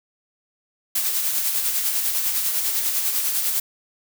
blue noise with tremolo, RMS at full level -21 dBFS, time 0.95-3.6 s, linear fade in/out 5 ms, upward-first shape sine, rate 10 Hz, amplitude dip 40%, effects none

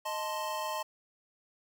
square chord, A diminished, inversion second, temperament equal, 622.3 / 880 / 1046.5 Hz, Eb5 / A5 / C6, 0 / 0 / 0 cents, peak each -39 / -38 / -38 dBFS, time 0.05-0.83 s, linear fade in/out 10 ms, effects none

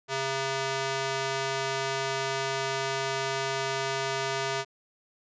square tone with high-pass filter, 134.9 Hz, C#3, 47 cents flat, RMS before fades -30 dBFS, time 0.08-4.65 s, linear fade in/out 50 ms, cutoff 480 Hz, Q 0.55, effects resampled to 16000 Hz

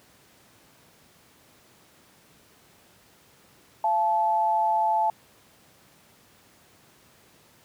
sine tone pair together, 683.6 / 869 Hz, F5 / A5, -37 / -22 cents, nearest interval major third, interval 415 cents, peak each -27 / -21 dBFS, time 3.84-5.1 s, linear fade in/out 2 ms, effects pink hiss -57 dBFS RMS until 7.64 s + high-pass 100 Hz 12 dB/octave

